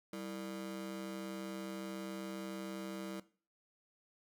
30% pulse ring-modulated tone, 261.6 Hz, C4, in tune, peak -36 dBFS, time 0.13-3.2 s, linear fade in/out 2 ms, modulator 67.3 Hz, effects noise-tail reverb RT60 0.4 s tail -18 dB re dry

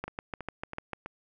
two click trains, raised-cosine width 0.5 ms, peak -23 / -19 dBFS, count 4 / 7, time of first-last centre 0.08-1.06 / 0.04-0.933 s, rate 3.06 / 6.72 Hz, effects none

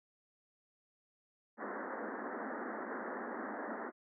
pink band-pass noise, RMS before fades -42 dBFS, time 1.57-3.92 s, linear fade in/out 50 ms, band 210 to 1900 Hz, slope 96 dB/octave, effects none

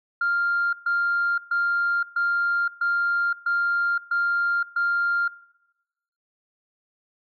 sine tone bursts, 1396.9 Hz, F6, in tune, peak -19 dBFS, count 8, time 0.21-5.28 s, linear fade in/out 5 ms, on 520 ms, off 130 ms, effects noise-tail reverb RT60 1.0 s tail -21 dB re dry + tanh soft clip ceiling -16 dBFS

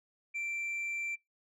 sine tone, 2349 Hz, D7, in tune, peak -31 dBFS, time 0.34-1.16 s, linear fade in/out 20 ms, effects noise-tail reverb RT60 0.2 s tail -26 dB re dry + tanh soft clip ceiling -33 dBFS

